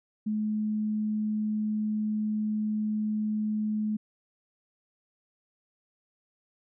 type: tone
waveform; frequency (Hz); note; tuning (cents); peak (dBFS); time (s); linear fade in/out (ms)
sine; 213.6; G#3; +49; -26; 0.26-3.97; 10
effects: none